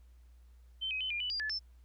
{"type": "tone with pitch steps", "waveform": "sine", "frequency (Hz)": [3090, 2531, 3045, 2405, 2975, 4796, 1727, 5300], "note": ["G7", "D#7", "F#7", "D7", "F#7", "D8", "A6", "E8"], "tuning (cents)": [-26, 29, 49, 41, 9, 36, -33, 9], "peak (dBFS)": -33, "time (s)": [0.81, 1.594], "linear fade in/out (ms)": 20, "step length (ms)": 98, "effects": ["added 60 Hz sine -55 dBFS peak until 1.84 s", "pink hiss -75 dBFS RMS until 1.84 s"]}